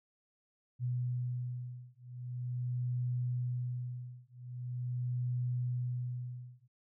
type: beating tone pair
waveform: sine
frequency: 123.47 / 123.9 Hz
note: B2 / B2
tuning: 0 / +6 cents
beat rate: 0.43 Hz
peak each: -37 / -37 dBFS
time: 0.79-6.68 s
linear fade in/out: 50 ms
effects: none